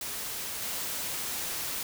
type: noise with level steps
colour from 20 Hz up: white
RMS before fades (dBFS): -36 / -34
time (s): 0.01-1.83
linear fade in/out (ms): 2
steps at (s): 0.62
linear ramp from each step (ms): 2
effects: none